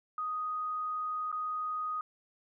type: tone with dropouts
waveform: sine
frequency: 1246 Hz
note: D#6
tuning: 2 cents sharp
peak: -32 dBFS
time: 0.18-2.01 s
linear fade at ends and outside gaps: 2 ms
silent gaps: 1.317-1.326 s
effects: none